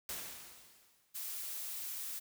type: noise with exponential decay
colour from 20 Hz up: white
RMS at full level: -40 dBFS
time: 0.09-1.24 s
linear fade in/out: 2 ms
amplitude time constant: 250 ms
type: noise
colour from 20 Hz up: blue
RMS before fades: -42 dBFS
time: 1.14-2.2 s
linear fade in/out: 20 ms
effects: none